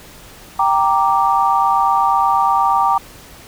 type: chord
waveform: sine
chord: G minor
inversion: none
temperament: equal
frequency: 784 / 932.3 / 1174.7 Hz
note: G5 / Bb5 / D6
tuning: 0 / 0 / 0 cents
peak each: -16 dBFS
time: 0.59-2.98 s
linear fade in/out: 5 ms
effects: pink hiss -40 dBFS RMS until 3.47 s